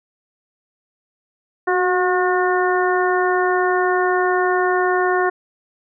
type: harmonic tone with a mistuned harmonic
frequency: 361.6 Hz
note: F#4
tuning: 40 cents flat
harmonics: 1 / 2 / 3 / 4 / 5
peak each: -18 / -21 / -23 / -24 / -25 dBFS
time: 1.67-5.3 s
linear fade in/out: 10 ms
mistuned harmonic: 1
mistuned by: +32 cents
effects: none